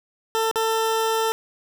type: tone with dropouts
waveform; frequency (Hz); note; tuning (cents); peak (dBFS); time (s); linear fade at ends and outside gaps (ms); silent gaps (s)
20% pulse; 446.5; A4; +25; -15; 0.35-1.32; 0; 0.513-0.558
effects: none